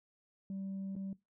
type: tone with dropouts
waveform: sine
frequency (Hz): 193.7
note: G3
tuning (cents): -20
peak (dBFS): -36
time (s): 0.5-1.13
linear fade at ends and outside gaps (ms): 2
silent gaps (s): 0.954-0.963
effects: noise-tail reverb RT60 0.2 s tail -21 dB re dry + tanh soft clip ceiling -36 dBFS